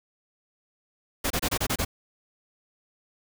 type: noise bursts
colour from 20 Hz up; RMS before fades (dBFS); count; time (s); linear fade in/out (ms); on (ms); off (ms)
pink; -26; 7; 1.24-1.85; 10; 64; 27
effects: none

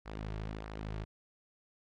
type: tone with flanger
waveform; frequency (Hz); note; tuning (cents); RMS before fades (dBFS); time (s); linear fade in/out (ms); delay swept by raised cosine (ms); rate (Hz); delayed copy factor
sawtooth; 53.2; G#1; +42; -41; 0.05-1.05; 20; 0.28 to 3.98; 1.6; -0.5
effects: low-pass 4000 Hz 12 dB/octave

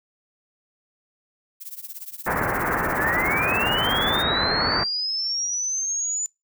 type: noise with tremolo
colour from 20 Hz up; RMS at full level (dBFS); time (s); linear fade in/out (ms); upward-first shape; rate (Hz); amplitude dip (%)
violet; -33; 1.6-4.24; 20; triangle; 17; 95
type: low-pass noise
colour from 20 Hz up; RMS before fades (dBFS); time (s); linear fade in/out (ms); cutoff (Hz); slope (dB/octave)
white; -24; 2.26-4.84; 10; 1900; 48
type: linear sweep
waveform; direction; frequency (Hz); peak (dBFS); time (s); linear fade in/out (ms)
sine; up; 1667 to 7040; -23; 2.98-6.26; 0
effects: noise-tail reverb RT60 0.2 s tail -23 dB re dry

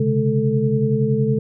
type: tone cluster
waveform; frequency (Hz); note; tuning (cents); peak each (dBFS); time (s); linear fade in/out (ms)
sine; 129.9 / 140.6 / 212.4 / 442.1; C3 / C#3 / G#3 / A4; -12 / +25 / +39 / +8; -21; 0-1.39; 5
effects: none

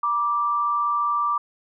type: tone pair together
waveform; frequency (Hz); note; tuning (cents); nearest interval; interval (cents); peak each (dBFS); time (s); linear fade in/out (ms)
sine; 960.6 / 1174.7; B5 / D6; -48 / 0; minor third; 348; -29 / -20; 0.03-1.38; 5
effects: none

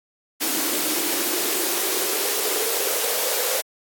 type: noise with high-pass filter sweep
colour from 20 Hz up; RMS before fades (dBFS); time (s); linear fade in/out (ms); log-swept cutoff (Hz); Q
white; -23; 0.4-3.62; 20; 290 to 510; 6.5
effects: AAC 64 kbps

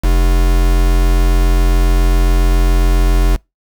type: tone with quantisation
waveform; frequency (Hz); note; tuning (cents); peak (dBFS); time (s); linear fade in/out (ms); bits
triangle; 43.65; F1; 0; -6; 0.03-3.37; 20; 3
effects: noise-tail reverb RT60 0.2 s tail -25 dB re dry

